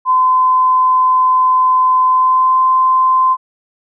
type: tone with pitch glide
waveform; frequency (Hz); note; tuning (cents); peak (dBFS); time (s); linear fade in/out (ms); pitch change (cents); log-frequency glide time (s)
sine; 1024 to 1035.3; C6 to C6; -38 to -19; -8; 0.05-3.37; 50; +19; 2.07-2.61
effects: none